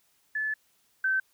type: tone pair in turn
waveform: sine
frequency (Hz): 1732 / 1542.9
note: A6 / G6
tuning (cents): -28 / -28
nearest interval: major second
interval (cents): 200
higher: first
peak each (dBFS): -27 / -23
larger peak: second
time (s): 0.35-0.54 / 1.04-1.2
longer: first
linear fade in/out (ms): 5
effects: white hiss -68 dBFS RMS until 1.33 s